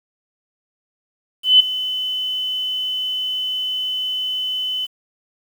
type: tone with ADSR envelope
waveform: sine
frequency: 3022 Hz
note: F#7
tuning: 36 cents sharp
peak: -5 dBFS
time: 1.43-4.87 s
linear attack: 170 ms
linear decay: 7 ms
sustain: -15 dB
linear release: 27 ms
effects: 7-bit